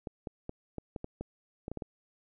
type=clicks; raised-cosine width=2 ms; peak=-24 dBFS; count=11; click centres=0.072 / 0.272 / 0.494 / 0.783 / 0.962 / 1.044 / 1.21 / 1.681 / 1.716 / 1.773 / 1.822 s; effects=none